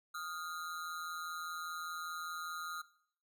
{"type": "ring-modulated tone", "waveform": "square", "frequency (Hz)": 1325, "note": "E6", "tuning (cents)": 9, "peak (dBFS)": -38, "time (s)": [0.14, 2.82], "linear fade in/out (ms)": 10, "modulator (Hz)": 82.5, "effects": ["noise-tail reverb RT60 0.6 s tail -18 dB re dry"]}